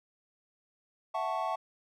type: chord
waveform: triangle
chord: F# minor seventh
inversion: third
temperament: equal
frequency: 659.3 / 740 / 880 / 1108.7 Hz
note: E5 / F#5 / A5 / C#6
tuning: 0 / 0 / 0 / 0 cents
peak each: -34 dBFS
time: 1.14-1.56 s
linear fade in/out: 10 ms
effects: none